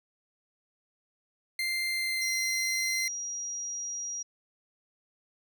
30% pulse tone with pitch glide, 2091 to 2073 Hz, C7 to C7, -2 to -17 cents, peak -26 dBFS, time 1.59-3.08 s, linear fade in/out 2 ms, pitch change -15 cents, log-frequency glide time 1.88-2.33 s
sine tone, 5730 Hz, F8, 44 cents sharp, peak -33 dBFS, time 2.21-4.23 s, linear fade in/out 10 ms
effects none

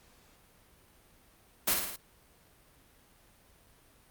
white noise with echo, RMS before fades -26 dBFS, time 1.67-1.74 s, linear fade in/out 10 ms, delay 56 ms, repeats 4, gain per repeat -4 dB, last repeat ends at 1.964 s, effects pink hiss -62 dBFS RMS until 4.1 s + Opus 48 kbps

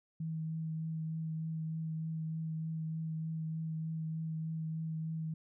sine tone with vibrato, 160 Hz, D#3, 49 cents sharp, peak -35 dBFS, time 0.2-5.34 s, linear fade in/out 5 ms, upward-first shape triangle, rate 3.3 Hz, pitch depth 15 cents each way, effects none

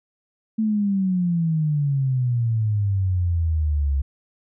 sine exponential sweep, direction down, 222.5 to 67.4 Hz, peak -18 dBFS, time 0.58-4.02 s, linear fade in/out 10 ms, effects none

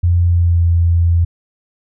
sine tone with pitch glide, 87 to 85.06 Hz, F2 to F2, -6 to -45 cents, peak -9 dBFS, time 0.03-1.25 s, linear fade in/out 10 ms, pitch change -39 cents, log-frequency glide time 0.26-0.65 s, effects none

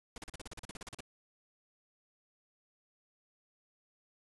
pink noise bursts, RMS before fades -45 dBFS, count 15, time 0.16-1.006 s, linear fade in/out 2 ms, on 20 ms, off 39 ms, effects resampled to 24000 Hz

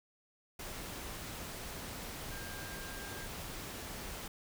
sine tone in noise, 1600 Hz, G6, 35 cents sharp, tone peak -49 dBFS, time 2.31-3.26 s, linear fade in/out 5 ms, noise pink, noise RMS -44 dBFS, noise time 0.59-4.28 s, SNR -8 dB, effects none

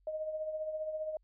sine tone with tremolo, 622.3 Hz, D#5, in tune, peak -32 dBFS, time 0.07-1.17 s, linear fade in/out 2 ms, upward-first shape triangle, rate 15 Hz, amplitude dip 60%, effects added 46 Hz sine -66 dBFS peak until 1.23 s

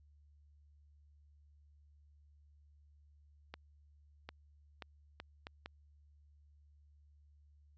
accelerating click train, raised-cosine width 0.3 ms, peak -29 dBFS, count 6, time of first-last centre 3.54-5.66 s, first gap 750 ms, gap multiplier 0.71, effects added 73 Hz sine -62 dBFS peak until 7.77 s + resampled to 16000 Hz

